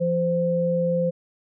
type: tone pair together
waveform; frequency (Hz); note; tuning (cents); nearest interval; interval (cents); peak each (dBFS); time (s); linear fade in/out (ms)
sine; 171.47 / 518; F3 / C5; -31 / -17; octave + perfect fifth; 1914; -24 / -21; 0-1.11; 20
effects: none